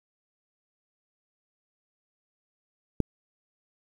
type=click; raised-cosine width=3 ms; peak=-10 dBFS; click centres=3.003 s; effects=8-bit